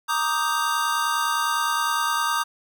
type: chord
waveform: square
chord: Eb major seventh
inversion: second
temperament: equal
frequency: 932.3 / 1174.7 / 1244.5 / 1568 Hz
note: Bb5 / D6 / Eb6 / G6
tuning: 0 / 0 / 0 / 0 cents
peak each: -28 / -29 / -26 / -29 dBFS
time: 0.08-2.44 s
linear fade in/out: 20 ms
effects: none